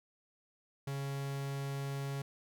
45% pulse tone, 138.59 Hz, C#3, in tune, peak -36 dBFS, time 0.87-2.22 s, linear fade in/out 5 ms, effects none

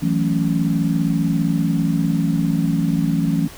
sine chord, F# minor seventh, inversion third, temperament equal, 164.81 / 185 / 220 / 277.2 Hz, E3 / F#3 / A3 / C#4, 0 / 0 / 0 / 0 cents, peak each -19 / -23 / -23 / -22 dBFS, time 0.02-3.48 s, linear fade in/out 10 ms, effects pink hiss -39 dBFS RMS until 3.57 s

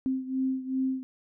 sine beating tone pair, 261.6 / 264.2 Hz, C4 / C4, 0 / +17 cents, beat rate 2.6 Hz, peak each -28 / -32 dBFS, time 0.06-1.03 s, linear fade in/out 0 ms, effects none

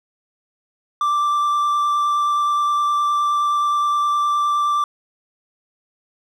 triangle tone with vibrato, 1174.7 Hz, D6, in tune, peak -14 dBFS, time 1.01-4.84 s, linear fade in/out 2 ms, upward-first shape triangle, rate 9.6 Hz, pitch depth 10 cents each way, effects none

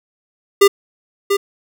square tone with echo, 400 Hz, G4, 35 cents sharp, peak -6 dBFS, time 0.61-0.68 s, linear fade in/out 10 ms, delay 690 ms, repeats 1, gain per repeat -7 dB, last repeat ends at 1.37 s, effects none

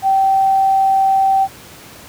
sine tone, 775 Hz, G5, 20 cents flat, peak -10 dBFS, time 0.02-1.48 s, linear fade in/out 50 ms, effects pink hiss -38 dBFS RMS until 2.08 s + high-pass 80 Hz 12 dB/octave

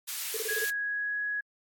white high-pass noise, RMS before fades -35 dBFS, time 0.07-0.71 s, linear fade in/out 20 ms, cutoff 1600 Hz, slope 12 dB/octave
sine tone bursts, 440 Hz, A4, in tune, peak -33 dBFS, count 6, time 0.34-0.645 s, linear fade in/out 5 ms, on 30 ms, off 25 ms
sine tone with pitch glide, 1659 to 1673.4 Hz, G#6 to G#6, -2 to +13 cents, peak -29 dBFS, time 0.48-1.41 s, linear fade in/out 10 ms, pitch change +15 cents, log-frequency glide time 0.76-1.21 s
effects AAC 64 kbps

